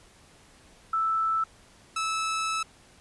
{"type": "tone pair in turn", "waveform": ["sine", "sawtooth"], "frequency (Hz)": [1318.5, 1307.1], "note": ["E6", "E6"], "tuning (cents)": [0, -15], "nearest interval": "unison", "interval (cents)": 15, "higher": "first", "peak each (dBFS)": -23, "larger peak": "neither", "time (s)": [[0.93, 1.44], [1.96, 2.63]], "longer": "second", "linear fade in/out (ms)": 5, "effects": ["pink hiss -56 dBFS RMS until 3 s", "resampled to 24000 Hz"]}